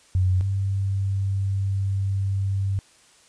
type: tone pair in turn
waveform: sine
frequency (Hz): 92.5 / 97.71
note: F#2 / G2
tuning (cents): 0 / -5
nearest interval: minor second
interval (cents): 95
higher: second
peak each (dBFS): -17 / -21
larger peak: first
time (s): 0.15-0.41 / 0.41-2.79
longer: second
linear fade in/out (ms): 0
effects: white hiss -55 dBFS RMS until 3.28 s + resampled to 22050 Hz